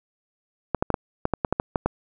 clicks, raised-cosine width 1 ms, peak -7 dBFS, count 11, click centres 0.747 / 0.825 / 0.903 / 0.942 / 1.254 / 1.337 / 1.448 / 1.526 / 1.599 / 1.758 / 1.86 s, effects none

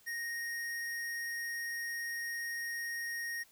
square tone, 1864.7 Hz, A#6, in tune, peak -37 dBFS, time 0.06-3.44 s, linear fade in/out 20 ms, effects white hiss -64 dBFS RMS until 3.51 s

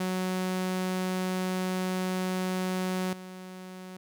sawtooth tone with level steps, 185 Hz, F#3, in tune, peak -24 / -37 dBFS, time 0-3.97 s, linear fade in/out 5 ms, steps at 3.13 s, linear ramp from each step 2 ms, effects none

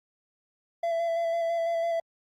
triangle tone with vibrato, 671 Hz, E5, 31 cents sharp, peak -23 dBFS, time 0.83-2 s, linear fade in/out 5 ms, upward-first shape square, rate 6 Hz, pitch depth 16 cents each way, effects Opus 48 kbps

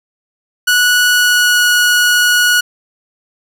sawtooth tone with pitch glide, 1470 to 1459 Hz, F#6 to F#6, -12 to -25 cents, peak -5 dBFS, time 0.67-2.61 s, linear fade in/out 10 ms, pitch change -13 cents, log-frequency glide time 1.09-1.67 s, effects none

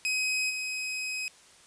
sawtooth tone with level steps, 2529 Hz, D#7, 28 cents sharp, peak -23 / -28 dBFS, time 0.05-1.28 s, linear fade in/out 0 ms, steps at 0.49 s, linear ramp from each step 20 ms, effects white hiss -56 dBFS RMS until 1.66 s + resampled to 22050 Hz

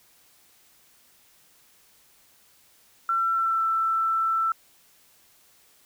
sine tone with pitch glide, 1349 to 1331.2 Hz, E6 to E6, +40 to +17 cents, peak -21 dBFS, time 3.09-4.52 s, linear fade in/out 2 ms, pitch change -23 cents, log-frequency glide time 3.31-3.64 s, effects white hiss -59 dBFS RMS until 5.85 s

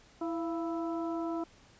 harmonic tone with a mistuned harmonic, 329.6 Hz, E4, in tune, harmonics 1 / 2 / 3 / 4, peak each -33 / -39 / -43 / -45 dBFS, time 0.21-1.44 s, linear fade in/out 5 ms, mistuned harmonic 2, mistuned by +59 cents, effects pink hiss -60 dBFS RMS until 1.79 s + resampled to 16000 Hz

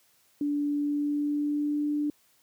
sine tone with pitch glide, 290.5 to 295.1 Hz, D4 to D4, -19 to +8 cents, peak -25 dBFS, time 0.41-2.1 s, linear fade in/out 2 ms, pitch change +27 cents, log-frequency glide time 0.76-1.9 s, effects white hiss -65 dBFS RMS until 2.42 s + high-pass 60 Hz 12 dB/octave

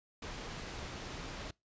pink low-pass noise, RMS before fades -44 dBFS, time 0.22-1.51 s, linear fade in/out 5 ms, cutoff 6400 Hz, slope 12 dB/octave, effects noise-tail reverb RT60 0.2 s tail -24 dB re dry + resampled to 16000 Hz

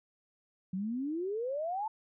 sine exponential sweep, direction up, 180 to 899 Hz, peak -32 dBFS, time 0.73-1.88 s, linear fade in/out 5 ms, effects none

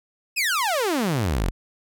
sawtooth exponential sweep, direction down, 2675 to 36.71 Hz, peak -17 dBFS, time 0.36-1.51 s, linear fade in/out 20 ms, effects none

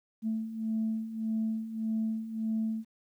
sine beating tone pair, 220 / 221.7 Hz, A3 / A3, 0 / +13 cents, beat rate 1.7 Hz, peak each -35 / -30 dBFS, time 0.22-2.85 s, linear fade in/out 50 ms, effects tanh soft clip ceiling -23 dBFS + 11-bit

